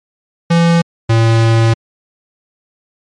square tone pair in turn, 168.8 / 113.84 Hz, E3 / A#2, +41 / -41 cents, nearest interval perfect fifth, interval 682 cents, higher first, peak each -8 dBFS, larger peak neither, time 0.5-0.82 / 1.09-1.74 s, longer second, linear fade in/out 10 ms, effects low-pass 6000 Hz 12 dB/octave + MP3 48 kbps

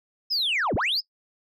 sine linear two-way sweep, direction down then up, 5290 to 43.65 to 5290 Hz, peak -20 dBFS, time 0.3-1.01 s, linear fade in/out 20 ms, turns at 0.75 s, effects noise-tail reverb RT60 0.1 s tail -22 dB re dry + tanh soft clip ceiling -20 dBFS

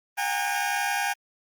20% pulse tone cluster, 738 / 809 / 919 Hz, F#5 / G#5 / A#5, -5 / -46 / -25 cents, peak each -27 / -21 / -29 dBFS, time 0.17-1.14 s, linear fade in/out 20 ms, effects Opus 32 kbps

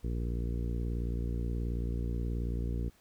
harmonic tone, 58.6 Hz, A#1, 10 cents sharp, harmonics 1 / 2 / 3 / 4 / 5 / 6 / 7 / 8, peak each -32 / -38 / -42 / -44 / -46 / -48 / -49 / -50 dBFS, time 0.03-2.9 s, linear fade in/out 20 ms, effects pink hiss -65 dBFS RMS until 3 s

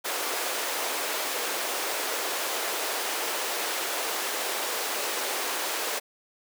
pink high-pass noise, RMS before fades -30 dBFS, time 0.04-6 s, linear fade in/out 20 ms, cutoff 400 Hz, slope 24 dB/octave, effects none

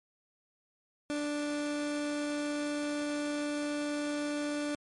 30% pulse tone, 293.7 Hz, D4, in tune, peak -29 dBFS, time 1.1-4.75 s, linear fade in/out 0 ms, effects MP3 48 kbps

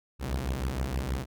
sawtooth beating tone pair, 61.74 / 68.14 Hz, B1 / C#2, 0 / -29 cents, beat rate 6.4 Hz, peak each -28 dBFS, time 0.19-1.26 s, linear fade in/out 50 ms, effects none

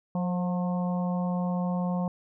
harmonic tone with a mistuned harmonic, 179.6 Hz, F3, 49 cents sharp, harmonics 1 / 3 / 4 / 5 / 6, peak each -26 / -36 / -38 / -40 / -42 dBFS, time 0.15-2.08 s, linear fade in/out 2 ms, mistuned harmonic 3, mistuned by -28 cents, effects none

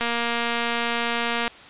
click train, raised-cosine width 0.3 ms, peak -9 dBFS, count 346, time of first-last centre 0.01-1.478 s, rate 235 Hz, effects white hiss -44 dBFS RMS until 1.69 s + resampled to 8000 Hz

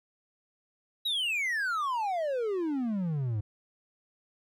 triangle exponential sweep, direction down, 3932 to 100.2 Hz, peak -26 dBFS, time 1.05-3.41 s, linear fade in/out 10 ms, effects none

